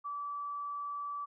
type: tone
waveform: sine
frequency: 1155 Hz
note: D6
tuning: 29 cents flat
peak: -36 dBFS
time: 0.04-1.26 s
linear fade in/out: 20 ms
effects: none